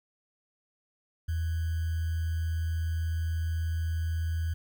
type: tone with sample-and-hold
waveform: sine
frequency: 81.8 Hz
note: E2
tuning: 13 cents flat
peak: -27 dBFS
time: 1.28-4.54 s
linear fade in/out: 10 ms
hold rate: 1575 Hz
effects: none